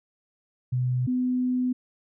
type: tone pair in turn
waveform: sine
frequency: 125.8 / 251.6 Hz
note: B2 / B3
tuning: +32 / +32 cents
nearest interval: octave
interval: 1200 cents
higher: second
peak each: -22 dBFS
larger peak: neither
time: 0.72-1.07 / 1.07-1.73 s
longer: second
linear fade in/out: 10 ms
effects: none